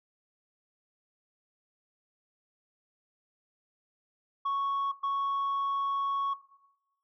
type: tone bursts at uneven times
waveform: sine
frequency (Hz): 1108.7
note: C#6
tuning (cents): 0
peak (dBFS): -25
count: 2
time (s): 4.45-4.92 / 5.03-6.34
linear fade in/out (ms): 10
effects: noise-tail reverb RT60 0.9 s tail -17 dB re dry + tanh soft clip ceiling -26 dBFS